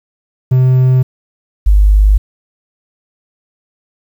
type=tone pair in turn; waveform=triangle / sine; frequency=128.6 / 50.62 Hz; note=C3 / G#1; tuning=-30 / -44 cents; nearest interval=octave + major third; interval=1614 cents; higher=first; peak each=-4 dBFS; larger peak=neither; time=0.51-1.03 / 1.66-2.18 s; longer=neither; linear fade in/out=10 ms; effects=7-bit